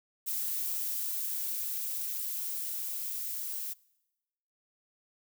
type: noise with level ramp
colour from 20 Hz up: violet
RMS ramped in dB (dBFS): -33 to -37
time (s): 0.26-3.74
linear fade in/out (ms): 20
effects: noise-tail reverb RT60 1.0 s tail -24 dB re dry